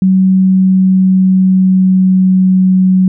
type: tone with pitch glide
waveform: sine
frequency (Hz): 188.5 to 186.44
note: F#3 to F#3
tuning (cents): +32 to +13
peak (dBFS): -5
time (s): 0.02-3.08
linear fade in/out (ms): 2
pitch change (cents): -19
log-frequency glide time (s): 0.31-2.69
effects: none